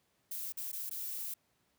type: noise with dropouts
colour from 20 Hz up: violet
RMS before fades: -40 dBFS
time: 0.31-1.34 s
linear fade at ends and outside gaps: 5 ms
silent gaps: 0.523-0.571 / 0.718-0.728 / 0.896-0.91 s
effects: pink hiss -75 dBFS RMS until 1.78 s + high-pass 80 Hz 12 dB/octave